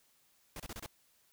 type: noise bursts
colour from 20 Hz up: pink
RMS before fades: -44 dBFS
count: 5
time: 0.56-0.862 s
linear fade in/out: 2 ms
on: 38 ms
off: 28 ms
effects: white hiss -70 dBFS RMS until 1.32 s